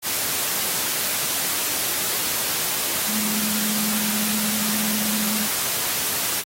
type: tone in noise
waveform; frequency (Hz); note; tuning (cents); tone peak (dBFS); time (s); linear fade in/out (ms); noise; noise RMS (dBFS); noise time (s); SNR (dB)
sine; 212.8; G#3; +42; -27; 3.06-5.48; 50; white; -24; 0.02-6.44; -6
effects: high-pass 100 Hz 12 dB/octave + AAC 48 kbps